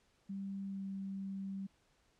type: tone with pitch glide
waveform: sine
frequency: 196 to 194.42 Hz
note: G3 to G3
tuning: 0 to -14 cents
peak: -39 dBFS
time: 0.29-1.67 s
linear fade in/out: 10 ms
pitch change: -14 cents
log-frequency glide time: 0.66-0.81 s
effects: pink hiss -73 dBFS RMS until 2.19 s + low-pass 8000 Hz 12 dB/octave